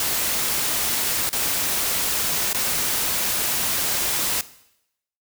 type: noise with dropouts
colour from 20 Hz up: white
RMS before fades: -23 dBFS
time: 0-4.41 s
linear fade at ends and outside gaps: 1 ms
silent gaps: 1.292-1.329 / 2.53-2.546 s
effects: noise-tail reverb RT60 0.8 s tail -17 dB re dry